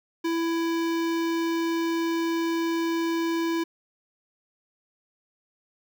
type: tone with notch filter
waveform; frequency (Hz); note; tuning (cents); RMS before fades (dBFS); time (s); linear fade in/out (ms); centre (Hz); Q
square; 332.1; E4; +13; -26; 0.24-3.64; 10; 9800; 0.76
effects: 11-bit